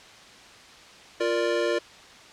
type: chord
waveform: square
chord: Bb major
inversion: second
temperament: equal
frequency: 349.2 / 466.2 / 587.3 Hz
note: F4 / Bb4 / D5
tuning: 0 / 0 / 0 cents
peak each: -28 dBFS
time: 1.2-1.79 s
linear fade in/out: 10 ms
effects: white hiss -48 dBFS RMS until 2.32 s + low-pass 5000 Hz 12 dB/octave